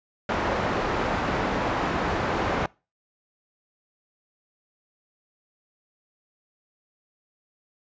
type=low-pass noise; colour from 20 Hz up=white; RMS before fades=-26 dBFS; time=0.29-2.66 s; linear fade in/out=2 ms; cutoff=1100 Hz; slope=12 dB/octave; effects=noise-tail reverb RT60 0.3 s tail -24 dB re dry + resampled to 16000 Hz